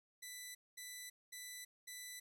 10% pulse tone bursts, 1989 Hz, B6, 12 cents sharp, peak -39 dBFS, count 4, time 0.22-2.2 s, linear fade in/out 10 ms, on 330 ms, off 220 ms, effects 13-bit

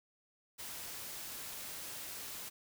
white noise, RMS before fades -45 dBFS, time 0.58-2.5 s, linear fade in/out 20 ms, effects none

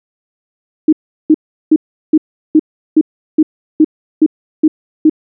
sine tone bursts, 311.1 Hz, D#4, in tune, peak -3 dBFS, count 11, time 0.88-5.097 s, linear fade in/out 5 ms, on 47 ms, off 370 ms, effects none

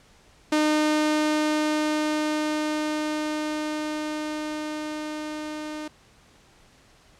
sawtooth tone with level ramp, 305 Hz, D#4, 34 cents flat, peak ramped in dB -15 to -28 dBFS, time 0.52-5.88 s, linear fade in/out 5 ms, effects pink hiss -56 dBFS RMS until 7.19 s + low-pass 8000 Hz 12 dB/octave

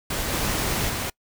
pink noise with level steps, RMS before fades -27 / -25 / -28 dBFS, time 0.1-1.1 s, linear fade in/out 5 ms, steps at 0.32 / 0.89 s, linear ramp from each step 10 ms, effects noise-tail reverb RT60 0.1 s tail -25 dB re dry

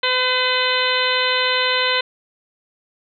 harmonic tone with a mistuned harmonic, 507 Hz, B4, 45 cents sharp, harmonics 1 / 2 / 3 / 4 / 5 / 6 / 7 / 8, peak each -24 / -24 / -24 / -24 / -26 / -24 / -25 / -25 dBFS, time 0.03-2.01 s, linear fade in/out 5 ms, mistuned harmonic 7, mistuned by +16 cents, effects none

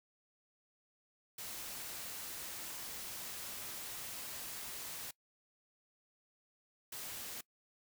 white noise bursts at uneven times, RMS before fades -45 dBFS, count 2, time 1.38-5.11 / 6.92-7.41 s, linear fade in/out 5 ms, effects noise-tail reverb RT60 0.1 s tail -22 dB re dry

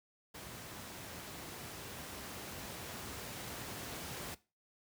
pink noise with level ramp, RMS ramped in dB -48 to -43 dBFS, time 0.34-4.35 s, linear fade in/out 10 ms, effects noise-tail reverb RT60 0.3 s tail -19 dB re dry + high-pass 80 Hz 12 dB/octave

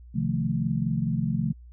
sine chord, F dominant seventh, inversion second, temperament equal, 130.81 / 155.56 / 174.61 / 220 Hz, C3 / Eb3 / F3 / A3, 0 / 0 / 0 / 0 cents, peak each -29 dBFS, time 0.14-1.53 s, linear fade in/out 20 ms, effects added 60 Hz sine -44 dBFS peak until 1.72 s

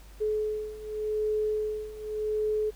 sine beating tone pair, 427.1 / 427.96 Hz, G#4 / A4, +48 / -48 cents, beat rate 0.86 Hz, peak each -32 / -29 dBFS, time 0.2-2.71 s, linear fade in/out 20 ms, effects added 50 Hz sine -47 dBFS peak until 2.75 s + pink hiss -56 dBFS RMS until 2.75 s

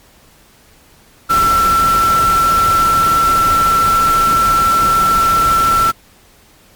sine tone in noise, 1343 Hz, E6, 32 cents sharp, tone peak -9 dBFS, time 1.29-5.92 s, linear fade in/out 20 ms, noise pink, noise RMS -21 dBFS, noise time 1.29-5.92 s, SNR +9 dB, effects pink hiss -47 dBFS RMS until 6.75 s + MP3 96 kbps

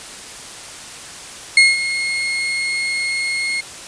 35% pulse tone with ADSR envelope, 2154 Hz, C7, 50 cents sharp, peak -4 dBFS, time 1.57-3.61 s, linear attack 3 ms, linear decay 190 ms, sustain -13 dB, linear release 10 ms, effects white hiss -34 dBFS RMS until 3.87 s + resampled to 22050 Hz

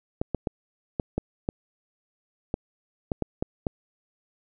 clicks, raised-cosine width 2 ms, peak -12 dBFS, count 11, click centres 0.215 / 0.347 / 0.472 / 0.998 / 1.18 / 1.489 / 2.541 / 3.118 / 3.223 / 3.425 / 3.668 s, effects none

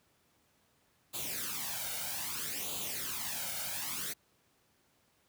white noise with flanger, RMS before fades -38 dBFS, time 1.13-4.14 s, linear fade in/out 20 ms, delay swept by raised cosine 0.27 to 1.37 ms, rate 0.62 Hz, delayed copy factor +0.7, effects pink hiss -71 dBFS RMS until 5.28 s + high-pass 80 Hz 12 dB/octave

